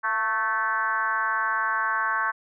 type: tone with frequency modulation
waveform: sine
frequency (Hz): 1318.5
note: E6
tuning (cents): 0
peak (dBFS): -22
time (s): 0.03-2.32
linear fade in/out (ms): 20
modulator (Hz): 214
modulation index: 1.9
effects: none